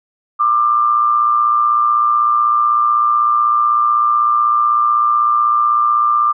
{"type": "tone with amplitude modulation", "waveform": "sine", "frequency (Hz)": 1191, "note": "D6", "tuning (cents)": 24, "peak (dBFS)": -8, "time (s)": [0.39, 6.33], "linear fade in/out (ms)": 20, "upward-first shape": "sine", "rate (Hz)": 116, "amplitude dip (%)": 50, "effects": []}